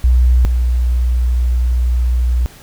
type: tone pair in turn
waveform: sine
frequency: 61.8 / 61.02 Hz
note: B1 / B1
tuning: +2 / -20 cents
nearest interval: unison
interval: 22 cents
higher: first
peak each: -7 / -11 dBFS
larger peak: first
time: 0.04-0.45 / 0.45-2.46 s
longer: second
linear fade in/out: 0 ms
effects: pink hiss -41 dBFS RMS until 2.62 s